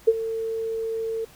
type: tone with ADSR envelope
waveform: sine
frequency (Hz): 450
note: A4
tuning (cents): +39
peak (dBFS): -10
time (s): 0.07-1.25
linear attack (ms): 13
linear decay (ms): 40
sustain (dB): -15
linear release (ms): 8
effects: pink hiss -51 dBFS RMS until 1.35 s